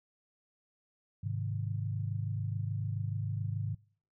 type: chord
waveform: sine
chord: Ab major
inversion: none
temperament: equal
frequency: 103.83 / 130.81 / 155.56 Hz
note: Ab2 / C3 / Eb3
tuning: 0 / 0 / 0 cents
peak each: -34 / -38 / -40 dBFS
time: 1.23-3.75 s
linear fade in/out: 10 ms
effects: noise-tail reverb RT60 0.5 s tail -25 dB re dry